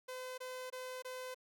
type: tone bursts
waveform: sawtooth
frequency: 510 Hz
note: C5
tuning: 44 cents flat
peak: -39 dBFS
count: 4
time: 0.08-1.346 s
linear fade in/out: 10 ms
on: 300 ms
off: 22 ms
effects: none